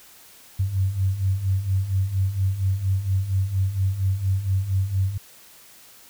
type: beating tone pair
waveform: sine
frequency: 93 / 97.3 Hz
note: F#2 / G2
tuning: +9 / -12 cents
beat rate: 4.3 Hz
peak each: -26 / -21 dBFS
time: 0.59-5.18 s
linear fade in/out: 10 ms
effects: white hiss -49 dBFS RMS until 6.09 s